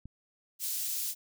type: click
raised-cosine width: 5 ms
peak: -32 dBFS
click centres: 0.056 s
type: high-pass noise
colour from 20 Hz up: white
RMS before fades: -34 dBFS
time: 0.59-1.15 s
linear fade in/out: 50 ms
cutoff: 4700 Hz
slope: 12 dB/octave
effects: none